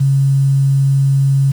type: tone with quantisation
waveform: sine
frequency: 137 Hz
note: C#3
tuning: 20 cents flat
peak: -9 dBFS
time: 0-1.52 s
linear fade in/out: 10 ms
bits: 6
effects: none